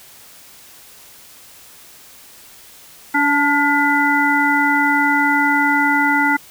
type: harmonic tone with a mistuned harmonic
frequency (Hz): 285.8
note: D4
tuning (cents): -47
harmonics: 1 / 3 / 5 / 7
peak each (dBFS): -19 / -18 / -18 / -18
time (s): 3.14-6.37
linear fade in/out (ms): 10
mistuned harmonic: 3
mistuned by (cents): +40
effects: white hiss -43 dBFS RMS until 6.5 s